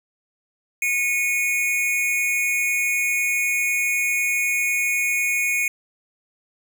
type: tone pair together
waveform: square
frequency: 2190 / 2458 Hz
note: C#7 / D#7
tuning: -22 / -22 cents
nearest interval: major second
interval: 200 cents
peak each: -23 dBFS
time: 0.82-5.68 s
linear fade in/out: 2 ms
effects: none